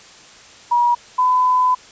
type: tone pair in turn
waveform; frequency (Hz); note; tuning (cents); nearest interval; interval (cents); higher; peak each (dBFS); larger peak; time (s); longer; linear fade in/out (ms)
sine; 960 / 1006.7; B5 / B5; -49 / +33; minor second; 82; second; -12; neither; 0.71-0.95 / 1.18-1.75; second; 10
effects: white hiss -43 dBFS RMS until 1.91 s + resampled to 16000 Hz